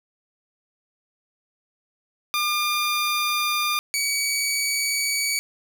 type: tone pair in turn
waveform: 15% pulse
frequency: 1203 / 2267 Hz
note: D6 / C#7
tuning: +41 / +38 cents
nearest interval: major seventh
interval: 1097 cents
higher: second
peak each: -15 dBFS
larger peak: neither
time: 2.34-3.79 / 3.94-5.39 s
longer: neither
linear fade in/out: 0 ms
effects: none